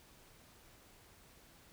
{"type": "silence", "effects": ["pink hiss -62 dBFS RMS until 1.72 s"]}